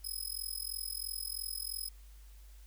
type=tone with amplitude modulation; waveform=10% pulse; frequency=5100 Hz; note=D#8; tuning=42 cents sharp; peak=-28 dBFS; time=0.04-1.89 s; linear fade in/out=10 ms; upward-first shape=sine; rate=43 Hz; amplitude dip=95%; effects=added 50 Hz sine -51 dBFS peak until 2.66 s + white hiss -65 dBFS RMS until 2.66 s